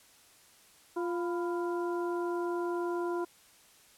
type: harmonic tone with a mistuned harmonic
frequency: 349.2 Hz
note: F4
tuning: in tune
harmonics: 1 / 2 / 3 / 4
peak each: -31 / -41 / -39 / -45 dBFS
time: 0.96-3.25 s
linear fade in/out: 10 ms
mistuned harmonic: 3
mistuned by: -81 cents
effects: white hiss -60 dBFS RMS until 3.97 s + low-pass 12000 Hz 12 dB/octave